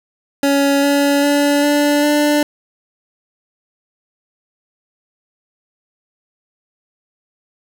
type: tone with pitch steps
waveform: 25% pulse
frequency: 280 / 283.7 / 287.5 / 291.4 / 295.3 Hz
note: C#4 / C#4 / D4 / D4 / D4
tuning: +18 / +40 / -37 / -13 / +10 cents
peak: -8 dBFS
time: 0.43-2.43 s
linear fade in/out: 2 ms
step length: 400 ms
effects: none